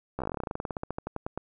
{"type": "slowing click train", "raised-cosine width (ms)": 1, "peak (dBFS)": -18, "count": 26, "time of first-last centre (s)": [0.19, 1.376], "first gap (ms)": 14, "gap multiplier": 1.09, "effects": []}